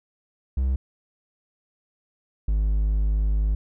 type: tone pair in turn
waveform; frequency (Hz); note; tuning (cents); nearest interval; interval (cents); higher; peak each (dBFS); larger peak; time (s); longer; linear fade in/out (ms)
triangle; 65.41 / 51.78; C2 / G#1; 0 / -4; major third; 404; first; -18 / -17; second; 0.57-0.76 / 2.48-3.55; second; 5
effects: none